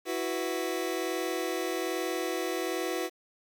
sawtooth chord, E suspended second, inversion none, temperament just, 329.6 / 370.8 / 494.4 Hz, E4 / F#4 / B4, 0 / +4 / +2 cents, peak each -30 / -29 / -31 dBFS, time 0.05-3.1 s, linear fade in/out 50 ms, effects 9-bit

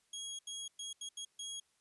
20% pulse tone bursts at uneven times, 3299 Hz, G#7, 12 cents flat, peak -36 dBFS, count 6, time 0.13-0.39 / 0.47-0.68 / 0.79-0.93 / 1.01-1.09 / 1.17-1.25 / 1.39-1.6 s, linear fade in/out 5 ms, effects white hiss -75 dBFS RMS until 1.8 s + resampled to 24000 Hz

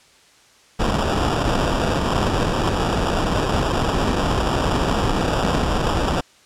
pink noise with sample-and-hold, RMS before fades -20 dBFS, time 0.79-6.21 s, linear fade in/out 10 ms, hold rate 2100 Hz, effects white hiss -52 dBFS RMS until 6.45 s + low-pass 7000 Hz 12 dB/octave

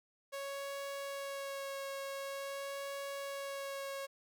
sawtooth tone with vibrato, 553 Hz, C#5, 4 cents flat, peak -36 dBFS, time 0.32-4.07 s, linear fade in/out 20 ms, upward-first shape sine, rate 0.46 Hz, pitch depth 13 cents each way, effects none

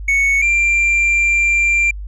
triangle tone pair in turn, 2217 / 2371 Hz, C#7 / D7, 0 / +16 cents, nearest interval minor second, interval 116 cents, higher second, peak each -10 dBFS, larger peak neither, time 0.08-0.42 / 0.42-1.91 s, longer second, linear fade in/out 5 ms, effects added 50 Hz sine -25 dBFS peak until 2.07 s + resampled to 24000 Hz

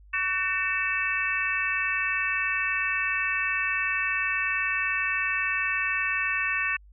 harmonic tone with a mistuned harmonic, 377.1 Hz, F#4, 33 cents sharp, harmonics 3 / 4 / 5 / 6 / 7, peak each -34 / -33 / -29 / -33 / -28 dBFS, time 0.13-6.77 s, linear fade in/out 10 ms, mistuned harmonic 5, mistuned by -69 cents, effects added 50 Hz sine -49 dBFS peak until 6.92 s

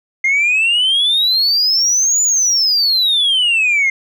sine exponential two-way sweep, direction up then down, 2100 to 7040 to 2100 Hz, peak -9 dBFS, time 0.24-3.9 s, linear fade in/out 5 ms, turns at 2.22 s, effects tanh soft clip ceiling -9 dBFS

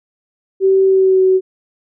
sine tone with pitch glide, 384.2 to 375.9 Hz, G4 to F#4, -35 to +27 cents, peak -8 dBFS, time 0.6-1.41 s, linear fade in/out 50 ms, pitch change -38 cents, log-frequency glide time 0.85-1.22 s, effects none

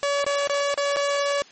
sawtooth tone with dropouts, 568 Hz, C#5, 42 cents sharp, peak -17 dBFS, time 0.03-1.42 s, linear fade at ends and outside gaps 0 ms, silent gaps 0.243-0.265 / 0.473-0.497 / 0.741-0.776 / 0.962-0.968 s, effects white hiss -49 dBFS RMS until 1.51 s + MP3 32 kbps

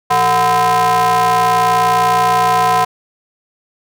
square ring-modulated tone, 141.2 Hz, C#3, 32 cents sharp, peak -8 dBFS, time 0.1-2.85 s, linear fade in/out 10 ms, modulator 877 Hz, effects none

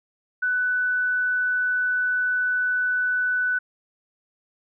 sine tone, 1493 Hz, F#6, 15 cents sharp, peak -20 dBFS, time 0.42-3.59 s, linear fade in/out 10 ms, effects none

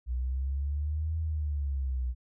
sine exponential two-way sweep, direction up then down, 60.6 to 81.1 to 60.6 Hz, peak -28 dBFS, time 0.06-2.15 s, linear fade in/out 50 ms, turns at 1.18 s, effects none

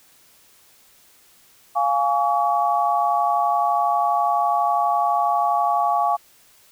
sine chord, Db major, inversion first, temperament equal with one note detuned, 698.5 / 830.6 / 1132.7 Hz, F5 / Ab5 / Db6, 0 / 0 / +37 cents, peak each -21 / -21 / -22 dBFS, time 1.75-6.17 s, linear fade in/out 20 ms, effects white hiss -54 dBFS RMS until 6.71 s

